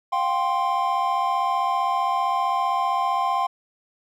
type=chord; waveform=triangle; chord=F suspended second; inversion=none; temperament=equal with one note detuned; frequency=708.6 / 784 / 1046.5 Hz; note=F5 / G5 / C6; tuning=+25 / 0 / 0 cents; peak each=-25 / -23 / -21 dBFS; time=0.12-3.47 s; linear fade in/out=10 ms; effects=none